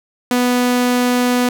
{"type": "tone", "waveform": "sawtooth", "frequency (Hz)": 246.9, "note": "B3", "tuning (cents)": 0, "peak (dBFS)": -9, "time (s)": [0.31, 1.49], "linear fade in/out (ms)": 2, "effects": []}